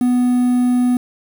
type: tone with quantisation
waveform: triangle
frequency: 247.5 Hz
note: B3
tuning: 4 cents sharp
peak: -10 dBFS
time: 0.01-0.97 s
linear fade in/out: 2 ms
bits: 6
effects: none